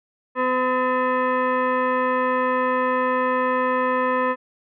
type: tone with frequency modulation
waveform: sine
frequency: 253.8 Hz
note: B3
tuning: 47 cents sharp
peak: -18 dBFS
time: 0.35-4.36 s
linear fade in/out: 50 ms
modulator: 764 Hz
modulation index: 1.8
effects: none

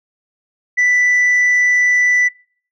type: tone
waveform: sine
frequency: 1979 Hz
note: B6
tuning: 3 cents sharp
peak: -8 dBFS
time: 0.77-2.29 s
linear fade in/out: 20 ms
effects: noise-tail reverb RT60 0.5 s tail -24 dB re dry + tanh soft clip ceiling -9 dBFS

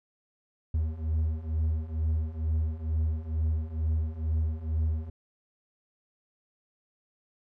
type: beating tone pair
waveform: triangle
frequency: 77.6 / 79.8 Hz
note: D#2 / D#2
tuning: -4 / +44 cents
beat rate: 2.2 Hz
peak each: -29 / -26 dBFS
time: 0.74-5.1 s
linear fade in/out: 5 ms
effects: none

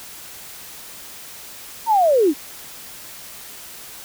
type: linear sweep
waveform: sine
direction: down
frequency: 942 to 261.6 Hz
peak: -12 dBFS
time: 1.86-2.34 s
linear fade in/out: 50 ms
effects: white hiss -38 dBFS RMS until 4.04 s

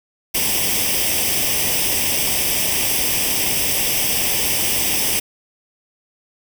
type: noise with comb filter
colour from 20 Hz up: white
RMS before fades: -19 dBFS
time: 0.34-5.2 s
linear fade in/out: 10 ms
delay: 0.36 ms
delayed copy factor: +0.75
effects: none

